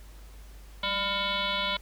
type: tone with frequency modulation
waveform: sine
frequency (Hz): 2217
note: C#7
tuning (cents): 0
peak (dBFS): -26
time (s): 0.83-1.77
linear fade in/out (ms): 5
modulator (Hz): 405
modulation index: 4.1
effects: added 50 Hz sine -45 dBFS peak until 1.81 s + pink hiss -56 dBFS RMS until 1.81 s